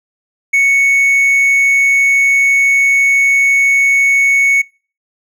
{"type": "tone", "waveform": "triangle", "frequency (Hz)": 2217, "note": "C#7", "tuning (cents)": 0, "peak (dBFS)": -6, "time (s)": [0.53, 4.62], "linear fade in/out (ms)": 10, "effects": ["noise-tail reverb RT60 0.4 s tail -26 dB re dry"]}